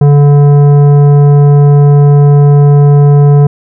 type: tone with tanh clipping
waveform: triangle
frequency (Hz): 144.2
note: D3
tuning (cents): -31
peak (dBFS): -3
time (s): 0.01-3.47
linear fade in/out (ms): 5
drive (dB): 16
effects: none